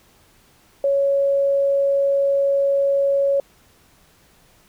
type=tone; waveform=sine; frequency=556 Hz; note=C#5; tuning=5 cents sharp; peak=-15 dBFS; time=0.84-3.4 s; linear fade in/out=2 ms; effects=pink hiss -55 dBFS RMS until 4.68 s